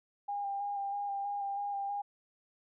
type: tone with vibrato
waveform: sine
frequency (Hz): 804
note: G5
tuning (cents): +44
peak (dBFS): -33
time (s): 0.28-2.02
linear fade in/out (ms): 10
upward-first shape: square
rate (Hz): 3.1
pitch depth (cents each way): 17
effects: none